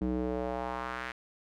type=tone with band-pass filter sweep; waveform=square; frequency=62.3 Hz; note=B1; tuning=16 cents sharp; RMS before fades=-34 dBFS; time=0.01-1.12 s; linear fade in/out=5 ms; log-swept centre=260 to 1900 Hz; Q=1.9; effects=none